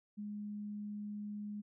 sine tone, 207.7 Hz, G#3, in tune, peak -40 dBFS, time 0.17-1.62 s, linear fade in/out 20 ms, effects none

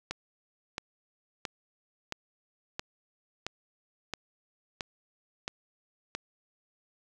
click train, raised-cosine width 0.2 ms, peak -16 dBFS, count 10, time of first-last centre 0.11-6.15 s, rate 1.49 Hz, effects none

